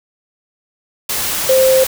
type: tone in noise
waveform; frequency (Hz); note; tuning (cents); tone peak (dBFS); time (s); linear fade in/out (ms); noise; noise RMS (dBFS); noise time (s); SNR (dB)
sine; 523.3; C5; 0; -8; 1.49-1.84; 5; white; -19; 1.09-1.87; +8
effects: none